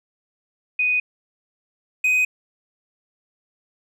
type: tone pair in turn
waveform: sine / triangle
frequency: 2489 / 2505 Hz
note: D#7 / D#7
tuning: 0 / +11 cents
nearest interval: unison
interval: 11 cents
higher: second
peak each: -17 / -14 dBFS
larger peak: second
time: 0.79-1 / 2.04-2.25 s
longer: neither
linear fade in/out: 5 ms
effects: none